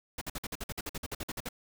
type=noise bursts; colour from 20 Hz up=pink; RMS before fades=-37 dBFS; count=16; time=0.18-1.489 s; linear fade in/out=5 ms; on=34 ms; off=51 ms; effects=none